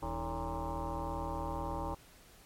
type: tone with frequency modulation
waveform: sine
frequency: 442.8 Hz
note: A4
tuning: 11 cents sharp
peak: -34 dBFS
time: 0.02-1.95 s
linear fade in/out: 10 ms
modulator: 121 Hz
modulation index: 5
effects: pink hiss -59 dBFS RMS until 2.45 s + MP3 64 kbps